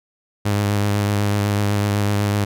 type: tone with vibrato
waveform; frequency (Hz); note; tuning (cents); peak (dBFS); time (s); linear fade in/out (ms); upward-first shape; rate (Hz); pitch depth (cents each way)
sawtooth; 102.4; G#2; -24; -13; 0.45-2.45; 10; triangle; 8; 26
effects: none